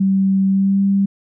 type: tone with pitch glide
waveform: sine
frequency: 192.9 to 197.07 Hz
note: G3 to G3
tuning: -28 to +9 cents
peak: -12 dBFS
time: 0-1.06 s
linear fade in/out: 10 ms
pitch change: +37 cents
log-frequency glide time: 0.46-0.82 s
effects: none